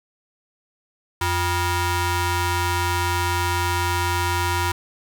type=ring-modulated tone; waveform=sawtooth; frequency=440 Hz; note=A4; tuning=in tune; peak=-13 dBFS; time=1.21-4.72 s; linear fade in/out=5 ms; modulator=528 Hz; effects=none